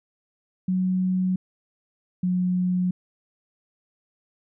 sine tone pair in turn, 185 / 181.4 Hz, F#3 / F#3, 0 / -34 cents, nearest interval unison, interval 34 cents, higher first, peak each -20 dBFS, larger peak neither, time 0.68-1.36 / 2.23-2.91 s, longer neither, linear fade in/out 5 ms, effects none

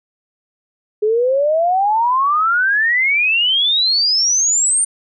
sine exponential sweep, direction up, 415.3 to 9050 Hz, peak -12 dBFS, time 1.02-4.85 s, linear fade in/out 10 ms, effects none

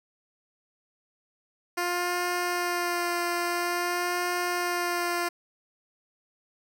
10% pulse tone with vibrato, 351.2 Hz, F4, 10 cents sharp, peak -18 dBFS, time 1.77-5.29 s, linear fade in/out 10 ms, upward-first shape sine, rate 0.49 Hz, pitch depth 17 cents each way, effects none

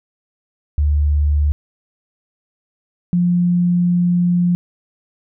sine tone pair in turn, 73.6 / 175.96 Hz, D2 / F3, +4 / +13 cents, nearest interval octave + minor third, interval 1509 cents, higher second, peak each -12 dBFS, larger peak neither, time 0.78-1.52 / 3.13-4.55 s, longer second, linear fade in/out 0 ms, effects none

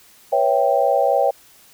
sine chord, C# half-diminished seventh, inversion third, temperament equal with one note detuned, 490.5 / 554.4 / 659.3 / 784 Hz, B4 / C#5 / E5 / G5, -12 / 0 / 0 / 0 cents, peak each -22 / -18 / -21 / -19 dBFS, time 0.32-1.31 s, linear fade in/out 10 ms, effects white hiss -50 dBFS RMS until 1.73 s

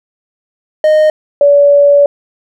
triangle / sine tone pair in turn, 617 / 572.2 Hz, D#5 / D5, -15 / -45 cents, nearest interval minor second, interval 130 cents, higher first, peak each -3 dBFS, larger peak neither, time 0.84-1.1 / 1.41-2.06 s, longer second, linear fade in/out 2 ms, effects none

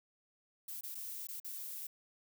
violet noise with dropouts, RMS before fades -44 dBFS, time 0.68-1.87 s, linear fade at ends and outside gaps 5 ms, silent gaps 0.81-0.834 / 0.947-0.951 / 1.271-1.286 / 1.401-1.445 s, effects none

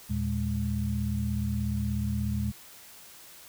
sine tone cluster, 79.1 / 115.8 / 205.4 Hz, D#2 / A#2 / G#3, +29 / -11 / -19 cents, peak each -31 dBFS, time 0.09-2.52 s, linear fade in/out 20 ms, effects white hiss -50 dBFS RMS until 3.48 s

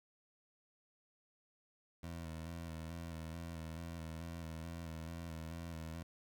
20% pulse tone with vibrato, 82.41 Hz, E2, in tune, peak -39 dBFS, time 2.03-6.03 s, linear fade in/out 5 ms, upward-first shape square, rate 2.3 Hz, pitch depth 38 cents each way, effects 11-bit

